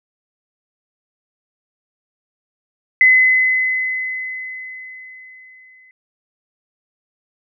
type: tone with exponential decay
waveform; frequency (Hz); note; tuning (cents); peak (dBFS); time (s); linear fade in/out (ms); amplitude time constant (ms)
sine; 2030; B6; +47; -6; 3.01-5.91; 1; 630
effects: none